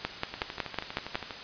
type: two click trains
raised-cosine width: 0.3 ms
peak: -20 / -12 dBFS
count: 13 / 7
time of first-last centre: 0.34-1.308 / 0.05-1.155 s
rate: 12.4 / 5.43 Hz
effects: white hiss -41 dBFS RMS until 1.43 s + resampled to 11025 Hz